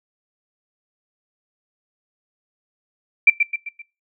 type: tone with echo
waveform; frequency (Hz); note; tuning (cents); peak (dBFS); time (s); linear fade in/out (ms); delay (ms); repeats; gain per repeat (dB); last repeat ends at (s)
sine; 2349; D7; 0; -6; 3.27-3.3; 5; 130; 4; -7; 3.82
effects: noise-tail reverb RT60 0.3 s tail -22 dB re dry